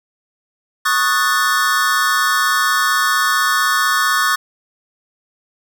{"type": "chord", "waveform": "square", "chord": "D# half-diminished seventh", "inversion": "third", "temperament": "equal", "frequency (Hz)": [1108.7, 1244.5, 1480, 1760], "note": ["C#6", "D#6", "F#6", "A6"], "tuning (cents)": [0, 0, 0, 0], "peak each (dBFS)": -20, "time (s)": [0.85, 4.36], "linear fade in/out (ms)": 10, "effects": []}